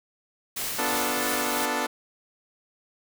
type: noise with tremolo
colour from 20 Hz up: white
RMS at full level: -30 dBFS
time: 0.56-1.66 s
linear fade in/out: 10 ms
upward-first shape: triangle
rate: 3 Hz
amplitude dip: 30%
type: chord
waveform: 10% pulse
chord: B half-diminished seventh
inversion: none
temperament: equal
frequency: 246.9 / 293.7 / 349.2 / 440 Hz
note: B3 / D4 / F4 / A4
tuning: 0 / 0 / 0 / 0 cents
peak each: -22 / -22 / -27 / -23 dBFS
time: 0.78-1.87 s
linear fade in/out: 10 ms
effects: none